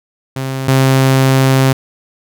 sawtooth tone pair in turn, 133.1 / 133.1 Hz, C3 / C3, +30 / +30 cents, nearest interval unison, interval 0 cents, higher neither, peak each -14 / -4 dBFS, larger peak second, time 0.36-0.68 / 0.68-1.73 s, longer second, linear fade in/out 5 ms, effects none

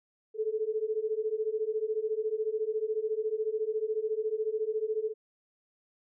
sine beating tone pair, 427.5 / 441.5 Hz, A4 / A4, -50 / +6 cents, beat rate 14 Hz, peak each -32 / -31 dBFS, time 0.34-5.14 s, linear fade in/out 50 ms, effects none

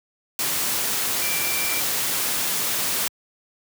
sine tone in noise, 2349 Hz, D7, in tune, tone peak -29 dBFS, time 1.22-1.8 s, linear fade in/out 2 ms, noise white, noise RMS -24 dBFS, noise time 0.39-3.08 s, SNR -8 dB, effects high-pass 100 Hz 12 dB/octave

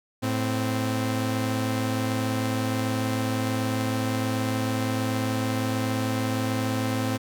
sawtooth tone pair together, 109.32 / 260 Hz, A2 / C4, -11 / -11 cents, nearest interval octave + minor third, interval 1500 cents, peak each -23 dBFS, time 0.22-7.18 s, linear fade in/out 20 ms, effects none

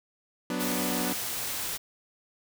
sawtooth chord, B minor, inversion second, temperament equal, 185 / 246.9 / 293.7 Hz, F#3 / B3 / D4, 0 / 0 / 0 cents, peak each -30 / -28 / -30 dBFS, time 0.5-1.13 s, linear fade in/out 2 ms
white noise, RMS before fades -33 dBFS, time 0.59-1.78 s, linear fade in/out 20 ms
effects none

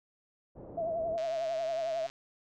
white low-pass noise, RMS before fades -47 dBFS, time 0.55-1.18 s, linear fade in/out 20 ms, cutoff 610 Hz, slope 24 dB/octave
sine tone with vibrato, 659.3 Hz, E5, in tune, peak -30 dBFS, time 0.77-2.07 s, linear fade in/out 10 ms, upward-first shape triangle, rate 11 Hz, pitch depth 75 cents each way
click train, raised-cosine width 0.2 ms, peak -30 dBFS, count 127, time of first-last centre 1.18-2.1 s, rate 137 Hz
effects none

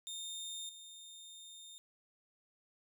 25% pulse tone with level steps, 3641 Hz, A#7, 41 cents flat, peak -38 / -47 dBFS, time 0.07-1.78 s, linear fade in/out 0 ms, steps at 0.69 s, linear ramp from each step 2 ms, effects none

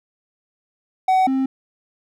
triangle tone pair in turn, 752 / 265.3 Hz, F#5 / C4, +28 / +24 cents, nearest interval octave + tritone, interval 1804 cents, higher first, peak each -11 / -15 dBFS, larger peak first, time 1.08-1.27 / 1.27-1.46 s, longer neither, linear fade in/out 5 ms, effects none

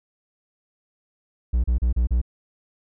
triangle tone bursts, 60 Hz, B1, 49 cents flat, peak -15 dBFS, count 5, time 1.53-2.216 s, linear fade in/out 10 ms, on 110 ms, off 34 ms, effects none

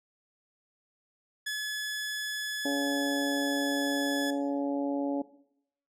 sawtooth tone, 1708 Hz, G#6, 48 cents sharp, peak -27 dBFS, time 1.46-4.31 s, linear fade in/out 10 ms
harmonic tone, 141 Hz, C#3, 30 cents sharp, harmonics 2 / 3 / 4 / 5 / 6, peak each -29 / -40 / -34 / -42 / -42 dBFS, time 2.65-5.22 s, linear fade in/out 5 ms
effects noise-tail reverb RT60 0.7 s tail -17 dB re dry + low-pass 12000 Hz 12 dB/octave

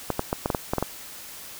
clicks, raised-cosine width 1 ms, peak -9 dBFS, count 9, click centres 0.103 / 0.194 / 0.329 / 0.459 / 0.502 / 0.548 / 0.735 / 0.783 / 0.826 s, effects white hiss -41 dBFS RMS until 1.59 s

